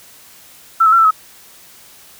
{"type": "tone with pitch steps", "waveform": "sine", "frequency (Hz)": [1335, 1290, 1360, 1326, 1278], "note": ["E6", "E6", "F6", "E6", "D#6"], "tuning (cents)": [22, -38, -46, 10, 46], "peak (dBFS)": -7, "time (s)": [0.8, 1.11], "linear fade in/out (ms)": 10, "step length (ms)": 62, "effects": ["white hiss -43 dBFS RMS until 2.19 s"]}